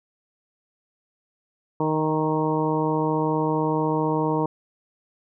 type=harmonic tone with a mistuned harmonic; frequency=155.56 Hz; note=D#3; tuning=in tune; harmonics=1 / 2 / 3 / 4 / 5 / 6 / 7; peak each=-27 / -25 / -26 / -32 / -34 / -27 / -34 dBFS; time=1.8-4.46 s; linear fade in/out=2 ms; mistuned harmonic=5; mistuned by=+17 cents; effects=none